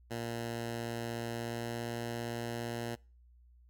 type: tone with pitch glide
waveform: 10% pulse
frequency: 116.8 to 117.61 Hz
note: A#2 to A#2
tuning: +4 to +16 cents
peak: -28 dBFS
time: 0.1-2.96 s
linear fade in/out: 20 ms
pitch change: +12 cents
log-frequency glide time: 1.29-1.84 s
effects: noise-tail reverb RT60 0.4 s tail -26 dB re dry + added 60 Hz sine -58 dBFS peak until 3.69 s